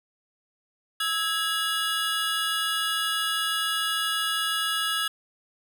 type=tone cluster; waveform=square; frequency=1301 / 1649 / 2879 / 3408 Hz; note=E6 / G#6 / F#7 / G#7; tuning=-23 / -13 / -48 / +44 cents; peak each=-31 dBFS; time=1-5.08 s; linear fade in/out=5 ms; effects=none